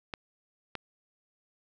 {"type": "clicks", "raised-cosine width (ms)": 0.3, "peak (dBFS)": -19, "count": 2, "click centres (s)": [0.138, 0.753], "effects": []}